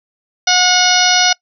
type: harmonic tone with a mistuned harmonic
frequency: 727 Hz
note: F#5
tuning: 31 cents flat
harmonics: 1 / 2 / 3 / 4 / 5 / 6 / 7 / 8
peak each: -16 / -17 / -19 / -19 / -19 / -19 / -16 / -16 dBFS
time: 0.47-1.33 s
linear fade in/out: 5 ms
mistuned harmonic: 6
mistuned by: -21 cents
effects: noise-tail reverb RT60 0.1 s tail -24 dB re dry